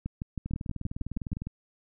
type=two click trains; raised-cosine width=5 ms; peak=-22 / -20 dBFS; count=21 / 9; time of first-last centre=0.46-1.47 / 0.06-1.33 s; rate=19.8 / 6.3 Hz; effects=none